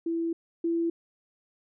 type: tone pair in turn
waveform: sine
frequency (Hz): 332.6 / 335.1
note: E4 / E4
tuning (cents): +16 / +29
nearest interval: unison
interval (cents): 13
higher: second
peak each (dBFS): -26 / -24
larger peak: second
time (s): 0.06-0.33 / 0.64-0.9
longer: first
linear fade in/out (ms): 5
effects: none